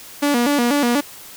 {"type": "tone with vibrato", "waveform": "sawtooth", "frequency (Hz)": 263, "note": "C4", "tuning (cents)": 9, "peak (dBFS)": -11, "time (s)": [0.22, 1.01], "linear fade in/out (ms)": 10, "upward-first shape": "square", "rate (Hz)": 4.1, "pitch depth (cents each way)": 160, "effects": ["white hiss -39 dBFS RMS until 1.36 s"]}